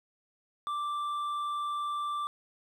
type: tone with hard clipping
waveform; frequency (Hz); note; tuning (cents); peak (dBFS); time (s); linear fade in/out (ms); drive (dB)
triangle; 1174.7; D6; 0; -32; 0.67-2.27; 0; 8
effects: none